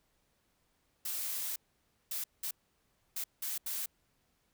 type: noise bursts at uneven times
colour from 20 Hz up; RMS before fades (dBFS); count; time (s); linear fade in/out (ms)
blue; -37; 6; 1.05-1.56 / 2.11-2.24 / 2.43-2.51 / 3.16-3.24 / 3.42-3.58 / 3.66-3.86; 5
effects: pink hiss -75 dBFS RMS until 4.53 s